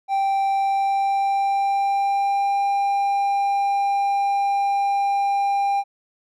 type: tone with pitch glide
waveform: triangle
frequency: 784 to 798.2 Hz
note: G5 to G5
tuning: 0 to +31 cents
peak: -16 dBFS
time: 0.08-5.84 s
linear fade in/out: 50 ms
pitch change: +31 cents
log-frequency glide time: 0.49-2.61 s
effects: none